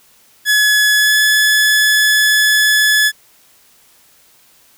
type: tone with pitch glide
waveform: sawtooth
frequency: 1700 to 1713.8 Hz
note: G#6 to A6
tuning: +40 to -46 cents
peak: -6 dBFS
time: 0.45-3.12 s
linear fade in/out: 50 ms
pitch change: +14 cents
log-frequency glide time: 0.96-1.16 s
effects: white hiss -50 dBFS RMS until 4.77 s